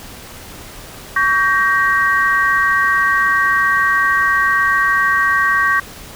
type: chord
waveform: sine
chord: G diminished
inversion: second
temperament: just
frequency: 1128.9 / 1568 / 1881.6 Hz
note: Db6 / G6 / Bb6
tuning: +31 / 0 / +16 cents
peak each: -16 dBFS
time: 1.16-5.8 s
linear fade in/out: 5 ms
effects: pink hiss -35 dBFS RMS until 6.15 s